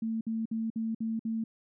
sine tone bursts, 224.1 Hz, A3, 32 cents sharp, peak -29 dBFS, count 6, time 0.02-1.44 s, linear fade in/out 5 ms, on 190 ms, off 56 ms, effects none

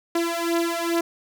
sawtooth beating tone pair, 336.4 / 338.8 Hz, E4 / E4, +35 / +48 cents, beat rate 2.4 Hz, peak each -21 dBFS, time 0.15-1.01 s, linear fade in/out 5 ms, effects none

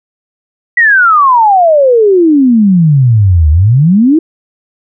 sine exponential two-way sweep, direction down then up, 1961 to 73.42 to 336 Hz, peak -3 dBFS, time 0.77-4.19 s, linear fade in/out 5 ms, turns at 3.5 s, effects none

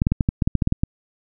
clicks, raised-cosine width 5 ms, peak -5 dBFS, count 12, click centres 0.019 / 0.069 / 0.12 / 0.208 / 0.289 / 0.422 / 0.475 / 0.553 / 0.622 / 0.674 / 0.724 / 0.835 s, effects none

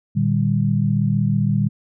sine tone cluster, 116 / 151.5 / 197.6 Hz, A#2 / D#3 / G3, -8 / -46 / +14 cents, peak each -20 dBFS, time 0.15-1.69 s, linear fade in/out 20 ms, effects none

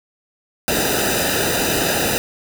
pink noise with comb filter, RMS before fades -19 dBFS, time 0.68-2.18 s, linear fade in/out 0 ms, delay 0.91 ms, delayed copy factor -0.9, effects none

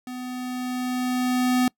square tone with level ramp, 251.2 Hz, B3, 30 cents sharp, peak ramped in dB -33 to -18 dBFS, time 0.07-1.68 s, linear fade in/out 2 ms, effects noise-tail reverb RT60 0.1 s tail -25 dB re dry

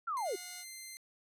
sine linear sweep, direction down, 1408 to 338.7 Hz, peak -33 dBFS, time 0.07-0.36 s, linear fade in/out 10 ms
5% pulse tone with pitch glide, 2093 to 2080 Hz, C7 to C7, 0 to -11 cents, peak -34 dBFS, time 0.17-0.97 s, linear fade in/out 0 ms, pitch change -11 cents, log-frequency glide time 0.28-0.36 s
5% pulse tone, 722 Hz, F#5, 43 cents flat, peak -37 dBFS, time 0.24-0.65 s, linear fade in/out 50 ms
effects low-pass 11000 Hz 12 dB/octave

